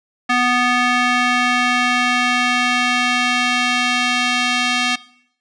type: tone with band-pass filter sweep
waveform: square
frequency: 246.9 Hz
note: B3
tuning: in tune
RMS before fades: -17 dBFS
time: 0.29-4.96 s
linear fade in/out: 10 ms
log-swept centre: 1800 to 3000 Hz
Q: 1.2
effects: noise-tail reverb RT60 0.7 s tail -20 dB re dry + resampled to 22050 Hz